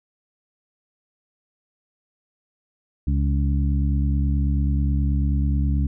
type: harmonic tone with a mistuned harmonic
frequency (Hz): 69.3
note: C#2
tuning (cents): 0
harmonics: 1 / 2 / 3 / 4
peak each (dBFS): -19 / -25 / -29 / -31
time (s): 3.07-5.87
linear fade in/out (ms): 5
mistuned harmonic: 4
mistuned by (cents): +39
effects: none